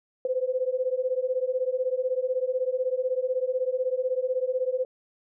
sine beating tone pair, 504 / 520 Hz, B4 / C5, +35 / -11 cents, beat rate 16 Hz, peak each -27 dBFS, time 0.25-4.85 s, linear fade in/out 2 ms, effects none

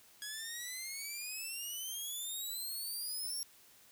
10% pulse exponential sweep, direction up, 1661.2 to 5588 Hz, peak -32 dBFS, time 0.22-3.43 s, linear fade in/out 0 ms, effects white hiss -62 dBFS RMS until 3.91 s

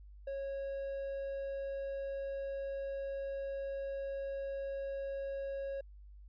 triangle tone, 549 Hz, C#5, 17 cents flat, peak -35 dBFS, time 0.27-5.81 s, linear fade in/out 5 ms, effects added 50 Hz sine -51 dBFS peak until 6.28 s + resampled to 11025 Hz

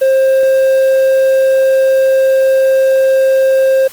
triangle tone, 531 Hz, C5, 25 cents sharp, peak -5 dBFS, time 0.01-3.88 s, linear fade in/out 10 ms, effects white hiss -35 dBFS RMS until 3.92 s + Opus 24 kbps

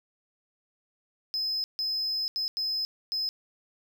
triangle tone bursts at uneven times, 5100 Hz, D#8, 42 cents sharp, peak -26 dBFS, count 5, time 1.34-1.64 / 1.79-2.28 / 2.36-2.48 / 2.57-2.85 / 3.12-3.29 s, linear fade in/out 0 ms, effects none

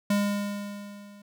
square tone with level ramp, 203.5 Hz, G#3, 35 cents flat, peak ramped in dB -21 to -48 dBFS, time 0.1-1.22 s, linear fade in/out 5 ms, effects none

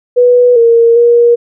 sine tone with pitch steps, 491 / 464.1 / 474.1 Hz, B4 / A#4 / A#4, -10 / -8 / +29 cents, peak -3 dBFS, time 0.16-1.36 s, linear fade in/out 20 ms, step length 400 ms, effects none

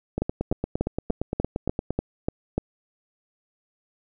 two click trains, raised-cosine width 2 ms, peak -12 / -10 dBFS, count 16 / 9, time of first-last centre 0.18-1.906 / 0.22-2.58 s, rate 8.69 / 3.39 Hz, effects none

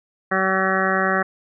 harmonic tone, 190 Hz, F#3, 46 cents sharp, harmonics 1 / 2 / 3 / 4 / 6 / 7 / 8 / 9 / 10, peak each -26 / -26 / -26 / -26 / -26 / -26 / -26 / -26 / -26 dBFS, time 0.31-1.23 s, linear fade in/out 10 ms, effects none

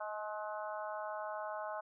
harmonic tone with a mistuned harmonic, 212.5 Hz, G#3, 40 cents sharp, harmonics 3 / 4 / 5 / 6 / 7, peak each -42 / -44 / -46 / -48 / -49 dBFS, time 0-1.81 s, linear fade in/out 10 ms, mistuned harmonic 3, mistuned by -18 cents, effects none

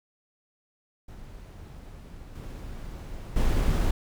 brown noise with level steps, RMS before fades -43 / -38 / -24 dBFS, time 1.08-3.91 s, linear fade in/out 5 ms, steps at 2.35 / 3.36 s, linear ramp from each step 5 ms, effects none

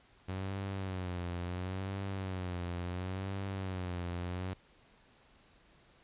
sawtooth tone with vibrato, 92.5 Hz, F#2, in tune, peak -32 dBFS, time 0.28-4.54 s, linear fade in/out 10 ms, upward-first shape sine, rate 0.72 Hz, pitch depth 96 cents each way, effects pink hiss -64 dBFS RMS until 6.03 s + resampled to 8000 Hz

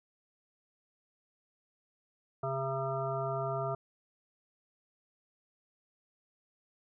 harmonic tone, 134.3 Hz, C3, 46 cents sharp, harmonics 1 / 3 / 5 / 7 / 9 / 10, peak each -37 / -39 / -35 / -44 / -40 / -44 dBFS, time 2.43-3.75 s, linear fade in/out 5 ms, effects none

